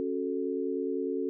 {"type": "chord", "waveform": "sine", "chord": "F# minor", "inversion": "second", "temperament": "equal with one note detuned", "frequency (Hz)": [273.7, 370, 440], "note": ["C#4", "F#4", "A4"], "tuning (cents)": [-22, 0, 0], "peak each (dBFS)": -33, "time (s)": [0, 1.29], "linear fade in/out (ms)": 0, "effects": []}